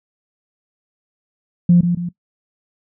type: tone with echo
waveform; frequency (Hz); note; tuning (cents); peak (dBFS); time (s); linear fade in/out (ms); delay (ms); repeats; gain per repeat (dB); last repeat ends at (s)
sine; 174.61; F3; 0; -6; 1.69-1.81; 5; 140; 2; -7; 2.09
effects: noise-tail reverb RT60 0.1 s tail -19 dB re dry + tanh soft clip ceiling -2 dBFS